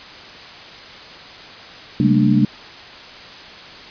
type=tone cluster; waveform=sine; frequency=134.6 / 195 / 211.3 / 229.5 / 293.7 Hz; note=C3 / G3 / G#3 / A#3 / D4; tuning=+49 / -9 / +30 / -27 / 0 cents; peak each=-18 dBFS; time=2-2.45 s; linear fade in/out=2 ms; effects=white hiss -37 dBFS RMS until 3.9 s + resampled to 11025 Hz